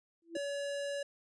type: tone with exponential growth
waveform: sine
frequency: 334.4 Hz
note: E4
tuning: 25 cents sharp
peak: -34 dBFS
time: 0.22-0.37 s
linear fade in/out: 2 ms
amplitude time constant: 31 ms
type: tone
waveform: square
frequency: 567 Hz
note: C#5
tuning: 39 cents sharp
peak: -36 dBFS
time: 0.35-1.03 s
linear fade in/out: 5 ms
effects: resampled to 22050 Hz